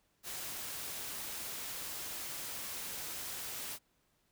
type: noise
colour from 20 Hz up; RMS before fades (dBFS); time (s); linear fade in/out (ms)
white; -42; 0.23-3.79; 50
effects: pink hiss -75 dBFS RMS until 4.31 s